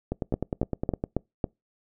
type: two click trains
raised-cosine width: 2 ms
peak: -14 / -11 dBFS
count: 10 / 5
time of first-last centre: 0.12-1.039 / 0.34-1.442 s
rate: 9.79 / 3.63 Hz
effects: noise-tail reverb RT60 0.2 s tail -26 dB re dry